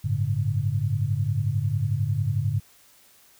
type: tone cluster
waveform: sine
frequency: 97.8 / 108.9 / 142.4 Hz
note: G2 / A2 / C#3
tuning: -4 / -17 / +47 cents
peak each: -27 / -25 / -27 dBFS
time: 0.04-2.6 s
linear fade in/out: 10 ms
effects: white hiss -56 dBFS RMS until 3.39 s